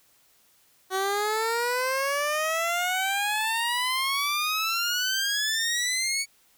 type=exponential sweep; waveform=15% pulse; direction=up; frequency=374.4 to 2253 Hz; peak=-18 dBFS; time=0.9-6.26 s; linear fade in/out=50 ms; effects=white hiss -62 dBFS RMS until 6.57 s